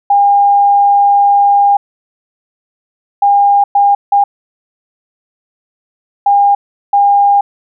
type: tone bursts at uneven times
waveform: sine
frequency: 807 Hz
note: G#5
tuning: 50 cents flat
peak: -5 dBFS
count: 6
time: 0.1-1.77 / 3.22-3.64 / 3.75-3.95 / 4.12-4.24 / 6.26-6.55 / 6.93-7.41 s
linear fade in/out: 5 ms
effects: none

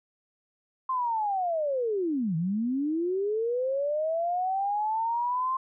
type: linear two-way sweep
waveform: sine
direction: down then up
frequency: 1057 to 155.56 to 1057 Hz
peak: -25 dBFS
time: 0.89-5.57 s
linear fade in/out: 5 ms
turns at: 2.36 s
effects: none

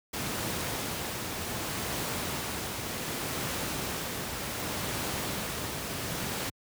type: noise with tremolo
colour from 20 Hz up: pink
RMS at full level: -32 dBFS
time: 0.13-6.5 s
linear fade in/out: 10 ms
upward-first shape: triangle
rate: 0.66 Hz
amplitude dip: 30%
effects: high-pass 80 Hz 12 dB/octave

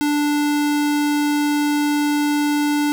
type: tone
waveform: square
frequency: 293.7 Hz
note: D4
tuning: in tune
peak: -17 dBFS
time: 0.01-2.92 s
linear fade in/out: 0 ms
effects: none

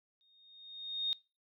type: tone with exponential growth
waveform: sine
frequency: 3700 Hz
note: A#7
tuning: 14 cents flat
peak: -29 dBFS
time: 0.21-1.13 s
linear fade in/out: 0 ms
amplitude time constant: 200 ms
effects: noise-tail reverb RT60 0.3 s tail -24 dB re dry

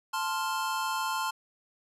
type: chord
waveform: square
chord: F major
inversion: first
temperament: equal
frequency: 880 / 1046.5 / 1396.9 Hz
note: A5 / C6 / F6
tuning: 0 / 0 / 0 cents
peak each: -34 / -33 / -36 dBFS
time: 0.13-1.31 s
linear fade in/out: 10 ms
effects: resampled to 32000 Hz

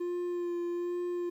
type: tone with vibrato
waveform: triangle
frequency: 350 Hz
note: F4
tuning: 4 cents sharp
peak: -29 dBFS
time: 0-1.3 s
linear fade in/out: 10 ms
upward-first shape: sine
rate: 1.2 Hz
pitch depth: 16 cents each way
effects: 11-bit

